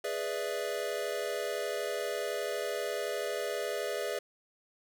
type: chord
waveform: square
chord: E dominant seventh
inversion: first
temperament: equal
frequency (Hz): 415.3 / 493.9 / 587.3 / 659.3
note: G#4 / B4 / D5 / E5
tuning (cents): 0 / 0 / 0 / 0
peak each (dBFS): -38 / -39 / -38 / -40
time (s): 0.04-4.19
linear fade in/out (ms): 5
effects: none